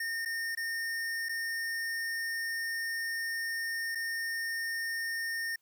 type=tone with dropouts; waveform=square; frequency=1827 Hz; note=A#6; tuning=35 cents flat; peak=-33 dBFS; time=0-5.56 s; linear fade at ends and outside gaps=5 ms; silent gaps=0.251-0.257 / 0.551-0.572 / 1.287-1.292 / 3.95-3.954 s; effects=white hiss -75 dBFS RMS until 5.61 s